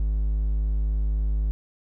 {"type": "tone", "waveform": "triangle", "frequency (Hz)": 51.91, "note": "G#1", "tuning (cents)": 0, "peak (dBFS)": -19, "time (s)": [0, 1.51], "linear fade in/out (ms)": 0, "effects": []}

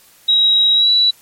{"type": "tone with pitch glide", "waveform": "sine", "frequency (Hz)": [3834, 3935], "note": ["A#7", "B7"], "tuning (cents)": [48, -7], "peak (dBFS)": -9, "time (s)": [0.28, 1.11], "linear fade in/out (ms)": 10, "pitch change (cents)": 45, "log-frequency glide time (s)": [0.74, 0.9], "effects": ["white hiss -48 dBFS RMS until 1.21 s", "MP3 64 kbps"]}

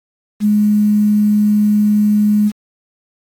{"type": "tone with quantisation", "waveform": "sine", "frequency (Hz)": 209.4, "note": "G#3", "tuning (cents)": 15, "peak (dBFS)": -9, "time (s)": [0.4, 2.52], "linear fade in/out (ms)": 50, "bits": 6, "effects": ["AAC 64 kbps"]}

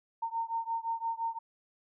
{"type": "beating tone pair", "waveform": "sine", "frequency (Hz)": [912, 917.8], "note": ["A#5", "A#5"], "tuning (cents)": [-38, -27], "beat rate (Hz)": 5.8, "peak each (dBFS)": [-34, -35], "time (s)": [0.22, 1.39], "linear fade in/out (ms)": 10, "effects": []}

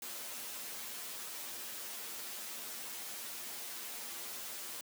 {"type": "noise with comb filter", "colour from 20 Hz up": "white", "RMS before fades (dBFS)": -44, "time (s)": [0.02, 4.81], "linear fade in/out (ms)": 2, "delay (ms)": 8.6, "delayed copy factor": 1, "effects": ["high-pass 200 Hz 12 dB/octave"]}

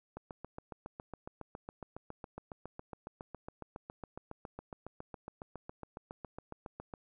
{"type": "click train", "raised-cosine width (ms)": 1, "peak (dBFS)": -29, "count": 50, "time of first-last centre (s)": [0.17, 6.938], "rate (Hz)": 7.24, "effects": []}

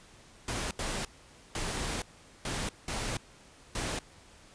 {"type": "noise bursts at uneven times", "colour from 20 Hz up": "pink", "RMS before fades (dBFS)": -34, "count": 6, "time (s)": [[0.48, 0.71], [0.79, 1.05], [1.55, 2.02], [2.45, 2.69], [2.88, 3.17], [3.75, 3.99]], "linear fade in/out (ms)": 2, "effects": ["pink hiss -56 dBFS RMS until 4.54 s", "resampled to 22050 Hz"]}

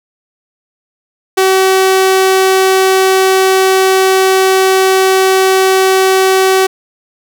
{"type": "tone", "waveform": "sawtooth", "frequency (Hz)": 380, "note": "F#4", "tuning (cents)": 46, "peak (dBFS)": -3, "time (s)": [1.37, 6.67], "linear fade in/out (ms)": 10, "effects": []}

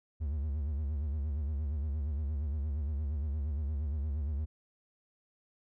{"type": "tone with vibrato", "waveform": "triangle", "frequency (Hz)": 73.42, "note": "D2", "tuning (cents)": 0, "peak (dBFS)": -29, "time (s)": [0.2, 4.46], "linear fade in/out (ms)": 20, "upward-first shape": "sine", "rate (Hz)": 8.6, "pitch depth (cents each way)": 130, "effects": []}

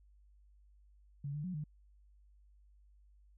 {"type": "tone with pitch steps", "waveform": "sine", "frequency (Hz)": [141.7, 148.4, 182.6, 150.7], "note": ["C#3", "D3", "F#3", "D3"], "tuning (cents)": [38, 18, -23, 45], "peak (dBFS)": -37, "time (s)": [1.24, 1.64], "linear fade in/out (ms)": 5, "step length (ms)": 100, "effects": ["added 50 Hz sine -61 dBFS peak until 3.37 s"]}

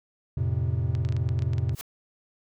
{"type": "chord", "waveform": "triangle", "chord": "F major", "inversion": "none", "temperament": "equal with one note detuned", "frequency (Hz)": [87.31, 111.86, 130.81], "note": ["F2", "A2", "C3"], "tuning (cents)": [0, 29, 0], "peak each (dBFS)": -26, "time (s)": [0.37, 1.75], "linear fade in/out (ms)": 5}
{"type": "clicks", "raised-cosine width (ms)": 0.2, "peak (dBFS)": -25, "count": 12, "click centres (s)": [0.951, 1.05, 1.089, 1.124, 1.166, 1.29, 1.391, 1.422, 1.534, 1.582, 1.694, 1.81]}
{"type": "noise with exponential growth", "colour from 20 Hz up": "white", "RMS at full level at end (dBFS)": -32, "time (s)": [1.72, 1.81], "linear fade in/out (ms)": 2, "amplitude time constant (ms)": 18}
{"effects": []}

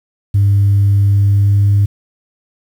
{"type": "tone with pitch glide", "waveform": "sine", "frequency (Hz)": [100, 100.99], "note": ["G2", "G#2"], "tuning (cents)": [35, -48], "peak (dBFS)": -6, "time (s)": [0.34, 1.86], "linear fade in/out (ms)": 10, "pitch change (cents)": 17, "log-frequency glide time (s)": [1.11, 1.69], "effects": ["tanh soft clip ceiling -5 dBFS", "7-bit"]}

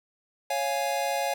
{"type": "chord", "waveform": "square", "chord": "Db major", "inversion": "none", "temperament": "equal", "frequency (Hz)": [554.4, 698.5, 830.6], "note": ["Db5", "F5", "Ab5"], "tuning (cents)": [0, 0, 0], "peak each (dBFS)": -31, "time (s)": [0.5, 1.34], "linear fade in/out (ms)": 5, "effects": ["10-bit"]}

